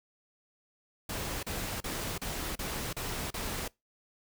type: noise bursts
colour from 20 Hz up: pink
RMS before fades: -36 dBFS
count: 7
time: 1.09-3.68 s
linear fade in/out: 5 ms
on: 340 ms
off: 35 ms
effects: noise-tail reverb RT60 0.2 s tail -23 dB re dry